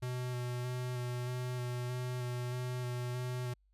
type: tone with vibrato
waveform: square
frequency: 124.2 Hz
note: B2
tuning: 10 cents sharp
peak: -36 dBFS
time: 0.02-3.54 s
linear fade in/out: 10 ms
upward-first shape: square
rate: 1.6 Hz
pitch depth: 14 cents each way
effects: added 49 Hz sine -67 dBFS peak until 3.73 s + resampled to 32000 Hz